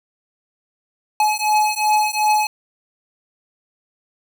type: beating tone pair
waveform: square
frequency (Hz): 849 / 851.7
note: G#5 / G#5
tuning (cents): +38 / +43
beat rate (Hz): 2.7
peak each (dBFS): -19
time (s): 1.2-2.47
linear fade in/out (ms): 2
effects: none